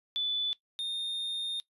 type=tone pair in turn; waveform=sine / triangle; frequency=3484 / 3657 Hz; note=A7 / A#7; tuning=-18 / -34 cents; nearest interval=minor second; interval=84 cents; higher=second; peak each=-28 / -30 dBFS; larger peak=first; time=0.16-0.53 / 0.79-1.6 s; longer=second; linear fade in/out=0 ms; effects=noise-tail reverb RT60 0.1 s tail -17 dB re dry + resampled to 32000 Hz